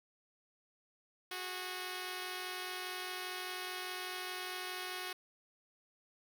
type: tone pair together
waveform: 5% pulse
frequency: 366.9 / 411.8 Hz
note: F#4 / G#4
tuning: -15 / -15 cents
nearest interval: major second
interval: 200 cents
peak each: -29 / -37 dBFS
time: 1.31-5.13 s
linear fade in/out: 5 ms
effects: none